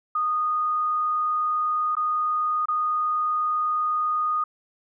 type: tone with dropouts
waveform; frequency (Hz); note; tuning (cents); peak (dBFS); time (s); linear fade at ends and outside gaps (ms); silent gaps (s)
sine; 1234; D#6; -15; -21; 0.15-4.44; 5; 1.953-1.967 / 2.657-2.684
effects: none